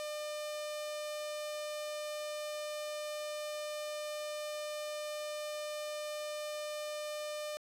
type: tone with notch filter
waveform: sawtooth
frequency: 601 Hz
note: D5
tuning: 40 cents sharp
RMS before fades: -40 dBFS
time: 0-7.57 s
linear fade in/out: 0 ms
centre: 1500 Hz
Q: 1.6
effects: low-pass 12000 Hz 12 dB/octave